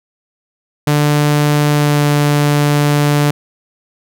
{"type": "tone with pitch glide", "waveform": "sawtooth", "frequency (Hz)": [147.7, 146.34], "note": ["D3", "D3"], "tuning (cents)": [10, -6], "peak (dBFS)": -6, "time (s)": [0.87, 3.31], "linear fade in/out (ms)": 5, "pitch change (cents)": -16, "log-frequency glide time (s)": [1.71, 2.03], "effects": []}